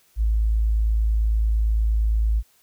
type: tone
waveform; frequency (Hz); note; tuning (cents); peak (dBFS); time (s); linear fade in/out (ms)
sine; 54.4; A1; -19; -17; 0.16-2.43; 50
effects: white hiss -60 dBFS RMS until 2.62 s